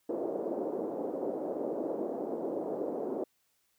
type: band-pass noise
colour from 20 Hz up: pink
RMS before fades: -35 dBFS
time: 0.09-3.24 s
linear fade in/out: 5 ms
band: 300 to 600 Hz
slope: 24 dB/octave
effects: white hiss -74 dBFS RMS until 3.78 s